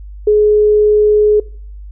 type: tone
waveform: sine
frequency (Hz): 421.4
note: G#4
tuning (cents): +25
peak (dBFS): -6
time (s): 0.27-1.4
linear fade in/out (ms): 5
effects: noise-tail reverb RT60 0.5 s tail -23 dB re dry + added 50 Hz sine -28 dBFS peak until 1.91 s